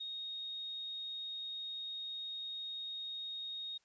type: tone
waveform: sine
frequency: 3729 Hz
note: A#7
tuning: in tune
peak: -40 dBFS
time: 0-3.78 s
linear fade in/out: 10 ms
effects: white hiss -75 dBFS RMS until 3.84 s + resampled to 16000 Hz